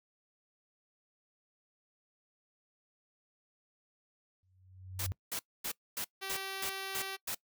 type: tone with exponential growth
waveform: sine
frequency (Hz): 93.1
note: F#2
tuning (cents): +11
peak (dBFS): -32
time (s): 4.43-5.12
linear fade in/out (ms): 0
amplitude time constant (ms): 150
type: noise bursts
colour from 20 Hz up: white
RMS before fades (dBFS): -37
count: 8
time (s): 4.99-7.348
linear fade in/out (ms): 5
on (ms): 76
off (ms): 250
type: tone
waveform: 5% pulse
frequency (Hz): 386.8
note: G4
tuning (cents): -23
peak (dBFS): -27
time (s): 6.21-7.17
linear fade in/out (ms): 20
effects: noise-tail reverb RT60 0.1 s tail -22 dB re dry